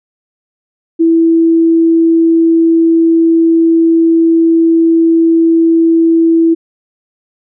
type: tone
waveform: sine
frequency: 329.6 Hz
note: E4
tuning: in tune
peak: -5 dBFS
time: 0.99-6.55 s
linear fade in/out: 20 ms
effects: none